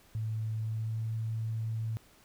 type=tone with pitch glide; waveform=sine; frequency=110 to 111.79 Hz; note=A2 to A2; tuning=0 to +28 cents; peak=-31 dBFS; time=0.15-1.97 s; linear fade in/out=0 ms; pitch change=+28 cents; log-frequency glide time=0.58-1.05 s; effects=pink hiss -61 dBFS RMS until 2.24 s